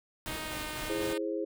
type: noise with tremolo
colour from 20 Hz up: pink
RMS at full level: -40 dBFS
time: 0.26-1.13 s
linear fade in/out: 0 ms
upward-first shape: square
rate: 4 Hz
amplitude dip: 30%
type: tone with pitch glide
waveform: 5% pulse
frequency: 312.1 to 306.6 Hz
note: D#4 to D#4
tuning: +5 to -25 cents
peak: -26 dBFS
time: 0.27-1.18 s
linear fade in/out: 5 ms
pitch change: -30 cents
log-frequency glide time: 0.46-0.57 s
type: chord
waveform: sine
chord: E augmented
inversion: none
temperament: equal with one note detuned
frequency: 329.6 / 415.3 / 529.3 Hz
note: E4 / G#4 / B#4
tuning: 0 / 0 / +20 cents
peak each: -34 / -35 / -36 dBFS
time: 0.89-1.45 s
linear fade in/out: 10 ms
effects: none